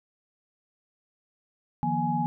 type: tone cluster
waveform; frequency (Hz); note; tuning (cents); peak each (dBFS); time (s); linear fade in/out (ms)
sine; 154.7 / 173.3 / 238.8 / 837; D#3 / F3 / A#3 / G#5; -10 / -13 / +42 / +13; -31 / -31 / -30 / -27; 1.83-2.26; 0
effects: none